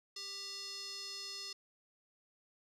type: tone with band-pass filter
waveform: square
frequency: 395.8 Hz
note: G4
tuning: 17 cents sharp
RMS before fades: -45 dBFS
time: 0.16-1.53 s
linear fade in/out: 5 ms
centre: 4900 Hz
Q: 6
effects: none